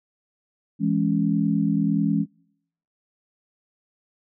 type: chord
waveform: sine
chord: C# minor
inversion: first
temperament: just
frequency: 166.31 / 207.9 / 277.2 Hz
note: E3 / G#3 / C#4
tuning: +16 / +2 / 0 cents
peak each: -24 / -22 / -24 dBFS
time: 0.79-2.26 s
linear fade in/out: 50 ms
effects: noise-tail reverb RT60 0.7 s tail -25 dB re dry